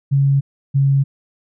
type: tone pair in turn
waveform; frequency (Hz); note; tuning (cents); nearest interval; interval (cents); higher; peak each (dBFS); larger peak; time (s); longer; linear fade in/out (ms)
sine; 138.59 / 137.83; C#3 / C#3; 0 / -10; unison; 10; first; -11; neither; 0.11-0.41 / 0.74-1.04; neither; 20
effects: none